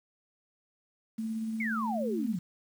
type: tone with tremolo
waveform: sine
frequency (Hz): 222.1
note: A3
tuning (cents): +16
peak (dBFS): -30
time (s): 1.18-2.36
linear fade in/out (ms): 10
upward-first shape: sine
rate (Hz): 17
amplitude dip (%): 25
type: exponential sweep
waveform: sine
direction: down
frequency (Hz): 2277 to 164.3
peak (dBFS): -31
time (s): 1.6-2.39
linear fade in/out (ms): 5
effects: 9-bit